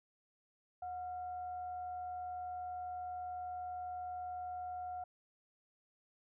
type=tone with frequency modulation; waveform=sine; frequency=727 Hz; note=F#5; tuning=31 cents flat; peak=-40 dBFS; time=0.82-5.04 s; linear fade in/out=5 ms; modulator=647 Hz; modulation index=0.21; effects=none